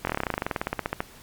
slowing click train, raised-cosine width 0.5 ms, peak -10 dBFS, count 23, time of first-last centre 0.05-1.005 s, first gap 22 ms, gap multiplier 1.06, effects pink hiss -49 dBFS RMS until 1.22 s + MP3 96 kbps

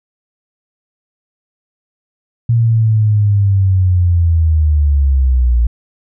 sine linear sweep, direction down, 117.8 to 57.4 Hz, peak -8 dBFS, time 2.49-5.67 s, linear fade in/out 5 ms, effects none

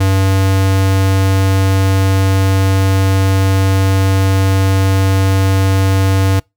square tone, 96.2 Hz, G2, 32 cents flat, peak -10 dBFS, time 0-6.4 s, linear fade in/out 10 ms, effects noise-tail reverb RT60 0.2 s tail -26 dB re dry

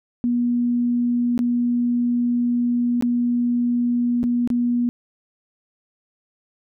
sine tone with dropouts, 241.3 Hz, B3, 40 cents flat, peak -17 dBFS, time 0.24-4.89 s, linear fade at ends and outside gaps 0 ms, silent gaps 1.378-1.391 / 3.01-3.024 / 4.231-4.239 / 4.475-4.502 s, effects none

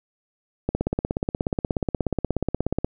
click train, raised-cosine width 2 ms, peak -9 dBFS, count 37, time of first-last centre 0.69-2.846 s, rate 16.7 Hz, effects none

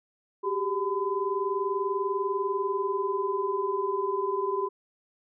sine tone cluster, 383.1 / 403.3 / 1010 Hz, G4 / G4 / B5, -40 / +49 / +39 cents, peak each -30 dBFS, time 0.43-4.69 s, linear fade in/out 20 ms, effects none

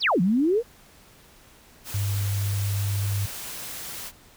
sine exponential two-way sweep, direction down then up, 5960 to 167.8 to 502 Hz, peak -18 dBFS, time 0-0.63 s, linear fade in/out 50 ms, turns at 0.21 s
white noise, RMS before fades -36 dBFS, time 1.84-4.12 s, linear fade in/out 50 ms
sine tone, 100.3 Hz, G2, 40 cents sharp, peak -23 dBFS, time 1.94-3.26 s, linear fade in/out 5 ms
effects pink hiss -53 dBFS RMS until 4.36 s

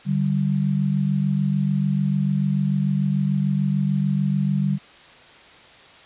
sine tone pair together, 146.83 / 193.62 Hz, D3 / G3, 0 / -21 cents, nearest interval perfect fourth, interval 479 cents, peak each -21 dBFS, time 0.05-4.79 s, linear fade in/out 50 ms, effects white hiss -47 dBFS RMS until 6.05 s + resampled to 8000 Hz

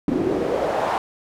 pink noise with band-pass filter sweep, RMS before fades -22 dBFS, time 0.08-0.98 s, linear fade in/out 2 ms, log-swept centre 270 to 880 Hz, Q 2.9, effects none

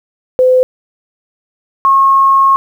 sine tone pair in turn, 510 / 1086 Hz, C5 / C#6, -44 / -36 cents, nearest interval octave + minor second, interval 1308 cents, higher second, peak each -5 dBFS, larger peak neither, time 0.39-0.63 / 1.85-2.56 s, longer second, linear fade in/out 0 ms, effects 7-bit

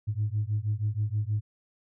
sine beating tone pair, 102.8 / 109.1 Hz, G#2 / A2, -17 / -14 cents, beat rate 6.3 Hz, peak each -28 dBFS, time 0.07-1.41 s, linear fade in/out 20 ms, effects tanh soft clip ceiling -20 dBFS

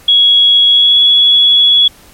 sine tone with pitch glide, 3335 to 3372 Hz, G#7 to G#7, +7 to +26 cents, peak -4 dBFS, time 0.08-1.88 s, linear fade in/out 5 ms, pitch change +19 cents, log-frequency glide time 0.69-1 s, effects pink hiss -41 dBFS RMS until 2.13 s + MP3 64 kbps

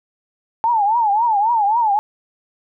sine tone with vibrato, 875 Hz, A5, 10 cents flat, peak -13 dBFS, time 0.64-1.99 s, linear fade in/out 0 ms, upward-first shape triangle, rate 3.7 Hz, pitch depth 190 cents each way, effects none

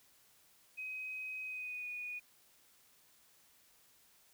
sine tone with pitch glide, 2524 to 2464 Hz, D#7 to D#7, +24 to -17 cents, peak -40 dBFS, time 0.77-2.2 s, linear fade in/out 20 ms, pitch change -41 cents, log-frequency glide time 1.45-1.88 s, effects white hiss -67 dBFS RMS until 4.33 s

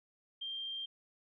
sine tone, 3178 Hz, G7, 23 cents sharp, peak -38 dBFS, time 0.41-0.86 s, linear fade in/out 10 ms, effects none

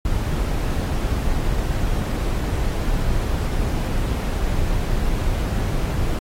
brown noise, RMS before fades -21 dBFS, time 0.05-6.19 s, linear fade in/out 2 ms, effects AAC 48 kbps

